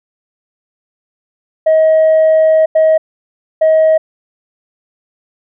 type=tone bursts at uneven times; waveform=sine; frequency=634 Hz; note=D#5; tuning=32 cents sharp; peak=-4 dBFS; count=3; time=1.66-2.66 / 2.75-2.98 / 3.61-3.98 s; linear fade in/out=10 ms; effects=tanh soft clip ceiling -4 dBFS